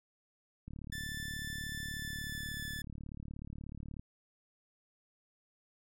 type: click train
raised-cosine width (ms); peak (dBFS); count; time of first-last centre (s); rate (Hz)
5; -33; 122; 0.68-3.995; 36.5
type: tone with pitch glide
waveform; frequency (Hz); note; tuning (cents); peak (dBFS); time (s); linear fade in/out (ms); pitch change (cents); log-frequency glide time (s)
sawtooth; 1760 to 1740.8; A6 to A6; 0 to -19; -37; 0.92-2.82; 5; -19; 1.86-2.64
effects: none